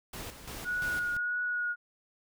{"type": "noise with tremolo", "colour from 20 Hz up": "pink", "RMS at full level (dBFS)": -41, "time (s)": [0.13, 1.17], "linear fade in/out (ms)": 5, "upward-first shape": "square", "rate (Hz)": 2.9, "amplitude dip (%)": 60}
{"type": "tone with vibrato", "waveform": "sine", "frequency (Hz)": 1453, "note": "F#6", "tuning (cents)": -32, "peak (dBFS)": -29, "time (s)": [0.64, 1.76], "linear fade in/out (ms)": 50, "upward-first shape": "triangle", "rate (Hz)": 1.6, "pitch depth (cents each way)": 18}
{"effects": []}